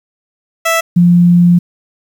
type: tone pair in turn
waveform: 15% pulse / sine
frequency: 659.3 / 174.63 Hz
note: E5 / F3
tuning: 0 / 0 cents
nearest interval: octave + major seventh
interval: 2300 cents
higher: first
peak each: -4 dBFS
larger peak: neither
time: 0.65-0.81 / 0.96-1.59 s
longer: second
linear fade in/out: 10 ms
effects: 7-bit